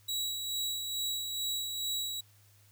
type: tone with tremolo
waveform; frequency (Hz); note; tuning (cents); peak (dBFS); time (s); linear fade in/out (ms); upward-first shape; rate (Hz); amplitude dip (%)
sawtooth; 3886; B7; -29; -28; 0.08-2.21; 10; sine; 2.3; 40
effects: added 102 Hz sine -61 dBFS peak until 2.71 s + white hiss -65 dBFS RMS until 2.71 s